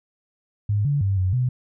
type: tone with pitch steps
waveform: sine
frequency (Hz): 103.3 / 143.4 / 98 / 92.8 / 125.9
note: G#2 / D3 / G2 / F#2 / B2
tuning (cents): -9 / -41 / 0 / +6 / +34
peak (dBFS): -18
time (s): 0.69-1.49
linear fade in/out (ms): 5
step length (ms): 160
effects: none